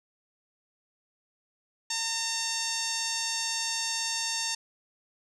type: tone with low-pass filter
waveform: 5% pulse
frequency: 909 Hz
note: A#5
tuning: 44 cents flat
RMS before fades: -31 dBFS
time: 1.9-4.55 s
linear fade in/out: 5 ms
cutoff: 6400 Hz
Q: 2.1
effects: none